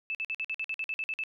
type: tone bursts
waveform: sine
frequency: 2627 Hz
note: E7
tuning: 7 cents flat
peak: -30 dBFS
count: 12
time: 0.1-1.237 s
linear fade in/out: 0 ms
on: 48 ms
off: 51 ms
effects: none